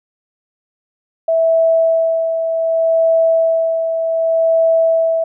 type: tone with tremolo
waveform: sine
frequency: 655 Hz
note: E5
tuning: 11 cents flat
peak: -9 dBFS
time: 1.28-5.24 s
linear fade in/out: 5 ms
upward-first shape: sine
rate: 0.66 Hz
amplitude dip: 50%
effects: none